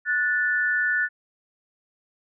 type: tone pair together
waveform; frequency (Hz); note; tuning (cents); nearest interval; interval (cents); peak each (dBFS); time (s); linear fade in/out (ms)
sine; 1468.9 / 1760; F#6 / A6; -13 / 0; minor third; 313; -23; 0.05-1.09; 50
effects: none